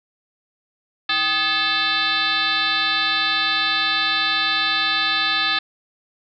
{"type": "tone with frequency modulation", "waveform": "sine", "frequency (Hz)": 2637, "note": "E7", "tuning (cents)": 0, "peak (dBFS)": -17, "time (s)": [1.09, 5.59], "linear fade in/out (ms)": 5, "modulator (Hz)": 463, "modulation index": 3.4, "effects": []}